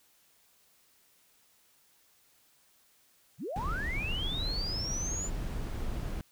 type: linear sweep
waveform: sine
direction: up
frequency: 95.4 to 7140 Hz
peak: -34 dBFS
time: 3.38-5.3 s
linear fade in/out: 50 ms
type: noise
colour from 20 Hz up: brown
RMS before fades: -35 dBFS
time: 3.56-6.21 s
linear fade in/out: 0 ms
effects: white hiss -66 dBFS RMS until 6.31 s